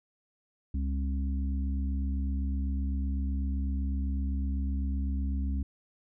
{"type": "harmonic tone", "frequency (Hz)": 67.9, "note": "C#2", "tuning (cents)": -35, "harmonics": [1, 3, 4], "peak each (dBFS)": [-28, -38, -40], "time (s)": [0.74, 5.63], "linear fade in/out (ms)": 5, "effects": []}